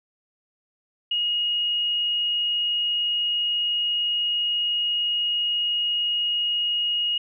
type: tone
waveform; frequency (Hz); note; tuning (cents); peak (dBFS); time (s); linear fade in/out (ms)
sine; 2877; F#7; -49; -21; 1.11-7.18; 5
effects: none